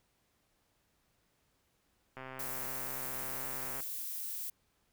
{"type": "click train", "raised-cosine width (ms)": 0.5, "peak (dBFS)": -30, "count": 215, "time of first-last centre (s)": [2.17, 3.804], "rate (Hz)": 131}
{"type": "noise", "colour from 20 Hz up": "violet", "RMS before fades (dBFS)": -40, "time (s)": [2.39, 4.5], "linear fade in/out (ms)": 5}
{"effects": ["pink hiss -75 dBFS RMS until 4.92 s"]}